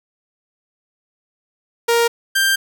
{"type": "tone pair in turn", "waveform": "sawtooth", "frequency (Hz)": [468, 1580.1], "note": ["A#4", "G6"], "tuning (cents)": [7, 13], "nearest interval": "octave + major sixth", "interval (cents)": 2106, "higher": "second", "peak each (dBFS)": [-9, -10], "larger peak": "first", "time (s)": [[1.88, 2.08], [2.35, 2.56]], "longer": "second", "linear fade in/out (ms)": 10, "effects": []}